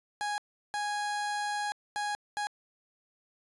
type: tone bursts at uneven times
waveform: 30% pulse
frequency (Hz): 828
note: G#5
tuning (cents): -5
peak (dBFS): -28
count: 4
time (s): 0.21-0.38 / 0.74-1.72 / 1.96-2.15 / 2.37-2.47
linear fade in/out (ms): 0
effects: resampled to 24000 Hz